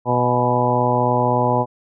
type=harmonic tone with a mistuned harmonic; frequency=123.47 Hz; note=B2; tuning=in tune; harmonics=1 / 2 / 3 / 4 / 5 / 6 / 7 / 8; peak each=-22 / -24 / -26 / -23 / -23 / -27 / -21 / -22 dBFS; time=0.05-1.66 s; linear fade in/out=50 ms; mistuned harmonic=7; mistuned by=-32 cents; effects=none